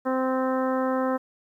harmonic tone, 260.1 Hz, C4, 10 cents flat, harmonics 1 / 2 / 3 / 4 / 5 / 6 / 7, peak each -26 / -26 / -33 / -32 / -34 / -40 / -42 dBFS, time 0.05-1.18 s, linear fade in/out 20 ms, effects 10-bit

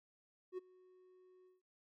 triangle tone with ADSR envelope, 368.3 Hz, F#4, 8 cents flat, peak -37 dBFS, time 0.52-1.62 s, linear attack 58 ms, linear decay 17 ms, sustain -24 dB, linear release 160 ms, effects none

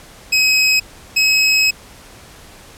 25% pulse tone pair in turn, 2545 / 2559 Hz, D#7 / D#7, +39 / +48 cents, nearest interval unison, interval 9 cents, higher second, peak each -7 dBFS, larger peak neither, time 0.32-0.8 / 1.16-1.71 s, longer second, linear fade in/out 10 ms, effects pink hiss -41 dBFS RMS until 2.77 s + low-pass 12000 Hz 12 dB/octave

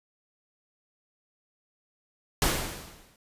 pink noise with exponential decay, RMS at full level -22 dBFS, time 2.42-3.16 s, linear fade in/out 1 ms, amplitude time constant 160 ms, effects resampled to 32000 Hz

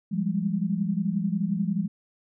sine tone cluster, 171.1 / 196.5 / 207.8 Hz, F3 / G3 / G#3, -35 / +4 / +1 cents, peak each -28 dBFS, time 0.11-1.88 s, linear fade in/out 20 ms, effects none

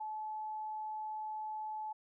sine tone, 862 Hz, A5, 36 cents flat, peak -38 dBFS, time 0-1.93 s, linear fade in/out 10 ms, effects none

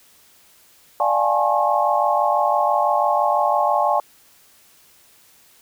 sine tone cluster, 592 / 701 / 814 / 860 / 1080 Hz, D5 / F5 / G#5 / A5 / C#6, +14 / +6 / -35 / -40 / -45 cents, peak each -22 dBFS, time 1-4 s, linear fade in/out 2 ms, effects white hiss -53 dBFS RMS until 5.61 s

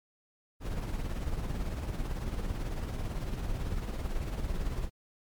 brown noise with tremolo, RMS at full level -31 dBFS, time 0.6-4.9 s, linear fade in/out 50 ms, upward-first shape triangle, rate 18 Hz, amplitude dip 55%, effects MP3 96 kbps

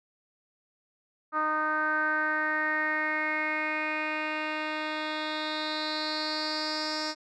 10% pulse tone with low-pass filter sweep, 308.2 Hz, D#4, 16 cents flat, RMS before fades -30 dBFS, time 1.32-7.15 s, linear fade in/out 50 ms, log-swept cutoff 1300 to 5500 Hz, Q 5.8, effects none

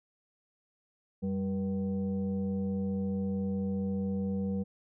sine tone with frequency modulation, 195.3 Hz, G3, 6 cents flat, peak -29 dBFS, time 1.22-4.64 s, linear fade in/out 20 ms, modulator 286 Hz, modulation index 0.66, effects none

